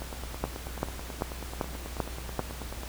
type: two click trains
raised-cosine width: 1 ms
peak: -24 / -13 dBFS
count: 27 / 6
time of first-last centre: 0.02-2.834 / 0.44-2.393 s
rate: 9.24 / 2.56 Hz
effects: added 60 Hz sine -39 dBFS peak until 2.88 s + pink hiss -43 dBFS RMS until 2.88 s